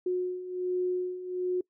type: beating tone pair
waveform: sine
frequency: 362.4 / 363.7 Hz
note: F#4 / F#4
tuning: -36 / -30 cents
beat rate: 1.3 Hz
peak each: -34 / -29 dBFS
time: 0.06-1.61 s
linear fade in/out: 5 ms
effects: noise-tail reverb RT60 0.1 s tail -23 dB re dry